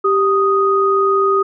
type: tone pair together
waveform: sine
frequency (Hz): 392 / 1244.5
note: G4 / D#6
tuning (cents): 0 / 0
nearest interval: octave + minor sixth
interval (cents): 2000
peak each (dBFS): -14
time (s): 0.04-1.43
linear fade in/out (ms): 10
effects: none